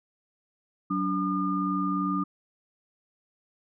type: tone cluster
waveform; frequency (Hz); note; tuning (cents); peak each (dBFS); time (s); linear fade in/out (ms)
sine; 186.5 / 289.1 / 1212; F#3 / D4 / D#6; +14 / -27 / -46; -29; 0.9-2.24; 10
effects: none